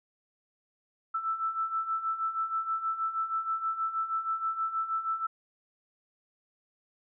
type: beating tone pair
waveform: sine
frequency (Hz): 1318.5 / 1324.8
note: E6 / E6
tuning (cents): 0 / +8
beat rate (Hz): 6.3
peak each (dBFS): -35 / -30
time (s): 1.14-5.27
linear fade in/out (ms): 10
effects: none